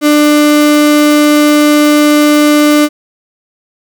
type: tone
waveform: 35% pulse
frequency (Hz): 297.3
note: D4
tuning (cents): +21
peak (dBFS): -3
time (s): 0.01-2.89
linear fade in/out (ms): 50
effects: none